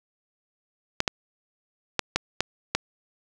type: clicks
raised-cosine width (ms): 0.2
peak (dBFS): -4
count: 6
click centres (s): 1.004 / 1.078 / 1.993 / 2.16 / 2.406 / 2.75
effects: none